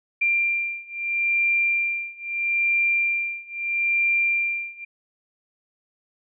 sine beating tone pair, 2377 / 2377.77 Hz, D7 / D7, +20 / +21 cents, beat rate 0.77 Hz, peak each -24 / -23 dBFS, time 0.21-4.85 s, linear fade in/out 10 ms, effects none

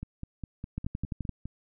two click trains, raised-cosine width 5 ms, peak -20 / -24 dBFS, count 7 / 8, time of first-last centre 0.78-1.293 / 0.03-1.456 s, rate 11.7 / 4.91 Hz, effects none

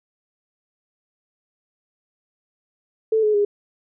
sine tone with pitch steps, 440.9 / 425.1 / 410 Hz, A4 / G#4 / G#4, +4 / +40 / -22 cents, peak -15 dBFS, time 3.12-3.45 s, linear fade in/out 5 ms, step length 110 ms, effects none

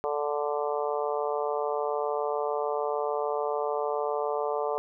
harmonic tone, 146.83 Hz, D3, in tune, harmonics 3 / 4 / 5 / 6 / 7 / 8, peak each -30 / -32 / -34 / -36 / -37 / -38 dBFS, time 0.04-4.78 s, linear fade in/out 0 ms, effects none

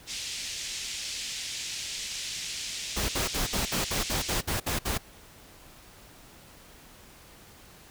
white band-pass noise, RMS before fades -36 dBFS, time 0.06-4.43 s, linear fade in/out 50 ms, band 2200 to 7100 Hz, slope 24 dB/octave
pink noise bursts, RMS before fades -29 dBFS, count 11, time 2.96-4.98 s, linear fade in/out 10 ms, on 130 ms, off 59 ms
effects pink hiss -52 dBFS RMS until 7.9 s

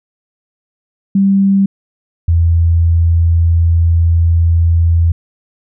sine tone pair in turn, 196 / 83.78 Hz, G3 / E2, 0 / +29 cents, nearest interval octave + minor third, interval 1471 cents, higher first, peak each -7 dBFS, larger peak neither, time 1.15-1.66 / 2.28-5.12 s, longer second, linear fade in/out 5 ms, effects none

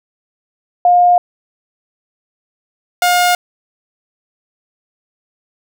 sine / sawtooth tone pair in turn, 710 / 712.6 Hz, F5 / F5, +28 / +35 cents, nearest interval unison, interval 7 cents, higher second, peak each -6 dBFS, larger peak neither, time 0.85-1.18 / 3.02-3.35 s, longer neither, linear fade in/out 2 ms, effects none

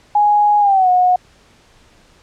sine tone with pitch glide, 830.6 to 727.3 Hz, G#5 to F#5, 0 to -30 cents, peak -9 dBFS, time 0.15-1.16 s, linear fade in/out 5 ms, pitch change -230 cents, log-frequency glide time 0.6-0.89 s, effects pink hiss -50 dBFS RMS until 2.22 s + low-pass 7000 Hz 12 dB/octave

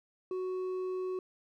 sine tone with hard clipping, 370.6 Hz, F#4, 3 cents sharp, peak -34 dBFS, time 0.31-1.19 s, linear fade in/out 2 ms, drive 4 dB, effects none

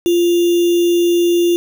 sine tone with sample-and-hold, 346.6 Hz, F4, 13 cents flat, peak -10 dBFS, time 0.06-1.56 s, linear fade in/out 0 ms, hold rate 3150 Hz, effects none

